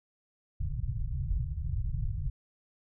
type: low-pass noise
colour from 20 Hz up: pink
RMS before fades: -32 dBFS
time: 0.6-2.3 s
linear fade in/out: 2 ms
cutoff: 150 Hz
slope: 96 dB/octave
effects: none